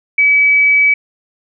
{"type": "tone", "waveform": "sine", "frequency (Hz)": 2286, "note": "D7", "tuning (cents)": -47, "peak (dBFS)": -7, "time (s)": [0.18, 0.94], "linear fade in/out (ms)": 5, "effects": []}